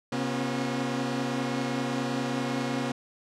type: tone cluster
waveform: sawtooth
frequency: 133.4 / 241.8 / 271.9 / 355.1 Hz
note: C3 / B3 / C#4 / F4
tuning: +34 / -36 / -33 / +29 cents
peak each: -31 / -27 / -28 / -35 dBFS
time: 0.12-2.92 s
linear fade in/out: 5 ms
effects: low-pass 7000 Hz 12 dB/octave